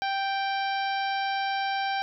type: harmonic tone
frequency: 784 Hz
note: G5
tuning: in tune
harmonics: 1 / 2 / 3 / 4 / 5 / 6 / 7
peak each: -27 / -33 / -37 / -39 / -41 / -43 / -44 dBFS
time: 0.02-2.02 s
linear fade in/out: 0 ms
effects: none